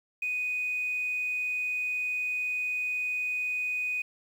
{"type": "tone", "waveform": "sine", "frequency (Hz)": 2489, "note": "D#7", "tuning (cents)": 0, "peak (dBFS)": -27, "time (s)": [0.22, 4.02], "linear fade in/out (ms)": 5, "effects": ["tanh soft clip ceiling -23 dBFS", "9-bit"]}